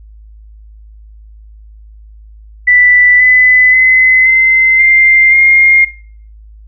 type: tone with pitch steps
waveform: sine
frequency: 1978 / 2007 / 2036 / 2066 / 2096 / 2126 Hz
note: B6 / B6 / C7 / C7 / C7 / C7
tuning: +2 / +27 / -48 / -22 / +2 / +27 cents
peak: -4 dBFS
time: 2.67-5.85 s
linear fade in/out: 10 ms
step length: 530 ms
effects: noise-tail reverb RT60 0.5 s tail -17 dB re dry + added 53 Hz sine -33 dBFS peak until 6.67 s